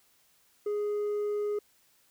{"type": "tone with hard clipping", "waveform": "triangle", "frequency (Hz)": 415.3, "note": "G#4", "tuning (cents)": 0, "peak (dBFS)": -27, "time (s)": [0.66, 1.59], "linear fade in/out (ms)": 5, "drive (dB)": 1, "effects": ["white hiss -66 dBFS RMS until 2.1 s"]}